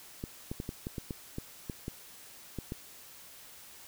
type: clicks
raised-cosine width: 3 ms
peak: -23 dBFS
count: 12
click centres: 0.239 / 0.515 / 0.601 / 0.691 / 0.869 / 0.982 / 1.108 / 1.384 / 1.698 / 1.881 / 2.587 / 2.721 s
effects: white hiss -52 dBFS RMS until 3.87 s